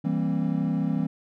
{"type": "chord", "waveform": "triangle", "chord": "C dominant seventh", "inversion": "first", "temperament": "equal with one note detuned", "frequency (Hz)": [164.81, 196, 233.1, 266.4], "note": ["E3", "G3", "Bb3", "C4"], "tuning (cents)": [0, 0, 0, 31], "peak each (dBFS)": [-25, -27, -28, -27], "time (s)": [0.04, 1.07], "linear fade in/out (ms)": 10, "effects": []}